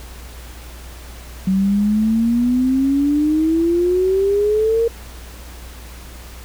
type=exponential sweep; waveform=sine; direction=up; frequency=187.4 to 466.2 Hz; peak=-13 dBFS; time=1.47-4.88 s; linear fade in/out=5 ms; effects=added 60 Hz sine -34 dBFS peak until 6.44 s + pink hiss -40 dBFS RMS until 6.44 s